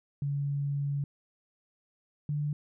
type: tone pair in turn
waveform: sine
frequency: 141.8 / 147.31 Hz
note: C#3 / D3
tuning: +40 / +6 cents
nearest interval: minor second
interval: 66 cents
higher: second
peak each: -28 dBFS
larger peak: neither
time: 0.22-1.04 / 2.29-2.53 s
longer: first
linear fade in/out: 2 ms
effects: none